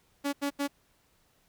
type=tone bursts; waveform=sawtooth; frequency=283.3 Hz; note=C#4; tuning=38 cents sharp; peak=-24 dBFS; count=3; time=0.24-0.679 s; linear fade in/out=20 ms; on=91 ms; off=83 ms; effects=pink hiss -68 dBFS RMS until 1.48 s